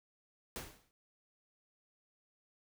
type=noise with exponential decay; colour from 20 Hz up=pink; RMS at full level=-40 dBFS; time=0.56-0.91 s; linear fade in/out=0 ms; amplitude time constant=74 ms; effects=none